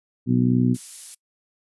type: harmonic tone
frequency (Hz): 61.74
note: B1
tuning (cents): 0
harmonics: 2 / 3 / 4 / 5 / 6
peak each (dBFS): -21 / -23 / -19 / -31 / -32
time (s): 0.26-0.77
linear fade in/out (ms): 50
type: noise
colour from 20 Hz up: violet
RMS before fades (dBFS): -33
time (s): 0.74-1.15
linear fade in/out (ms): 10
effects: noise-tail reverb RT60 0.1 s tail -24 dB re dry + resampled to 24000 Hz